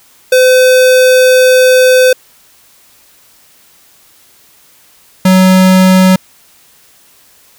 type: tone pair in turn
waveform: square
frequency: 510 / 186.67 Hz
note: C5 / F#3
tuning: -44 / +16 cents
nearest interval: octave + perfect fourth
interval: 1740 cents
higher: first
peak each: -4 dBFS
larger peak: neither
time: 0.32-2.13 / 5.25-6.16 s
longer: first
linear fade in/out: 5 ms
effects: white hiss -45 dBFS RMS until 7.58 s